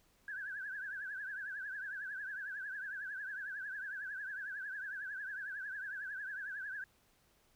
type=tone with vibrato; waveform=sine; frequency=1600 Hz; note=G6; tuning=35 cents sharp; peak=-40 dBFS; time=0.28-6.84 s; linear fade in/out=2 ms; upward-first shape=triangle; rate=11 Hz; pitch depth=140 cents each way; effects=pink hiss -71 dBFS RMS until 7.55 s